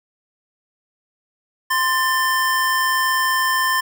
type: tone pair together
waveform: square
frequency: 1041 / 1782 Hz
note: C6 / A6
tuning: -9 / +22 cents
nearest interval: major sixth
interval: 931 cents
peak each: -20 dBFS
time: 1.7-3.81 s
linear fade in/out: 10 ms
effects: none